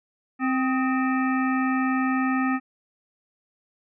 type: harmonic tone with a mistuned harmonic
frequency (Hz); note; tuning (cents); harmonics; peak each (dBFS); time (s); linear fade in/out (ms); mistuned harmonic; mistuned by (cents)
261.6; C4; 0; 1 / 3 / 5 / 7 / 9 / 10; -22 / -31 / -29 / -31 / -38 / -42; 0.39-2.6; 50; 5; -65
effects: none